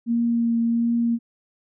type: tone with vibrato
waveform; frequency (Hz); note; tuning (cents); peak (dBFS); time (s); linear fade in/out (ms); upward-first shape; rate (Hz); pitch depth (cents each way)
sine; 233.1; A#3; 0; -18; 0.06-1.19; 50; triangle; 1.4; 15
effects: none